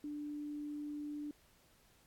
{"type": "tone", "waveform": "sine", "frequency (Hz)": 295, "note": "D4", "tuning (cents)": 8, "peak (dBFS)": -40, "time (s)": [0.04, 1.31], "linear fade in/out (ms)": 2, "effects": ["pink hiss -68 dBFS RMS until 2.06 s", "AAC 64 kbps"]}